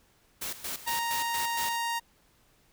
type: noise with tremolo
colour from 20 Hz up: white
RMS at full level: -35 dBFS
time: 0.41-1.77 s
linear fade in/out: 10 ms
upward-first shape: square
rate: 4.3 Hz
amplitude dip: 75%
type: tone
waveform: sawtooth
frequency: 932.3 Hz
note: A#5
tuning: in tune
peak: -25 dBFS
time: 0.86-2 s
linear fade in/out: 20 ms
effects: pink hiss -65 dBFS RMS until 2.72 s